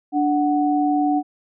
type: tone pair together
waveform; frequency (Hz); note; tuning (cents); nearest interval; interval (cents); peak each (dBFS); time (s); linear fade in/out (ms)
sine; 293.7 / 741.4; D4 / F#5; 0 / +3; octave + major third; 1603; -18 / -20; 0.12-1.23; 50
effects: none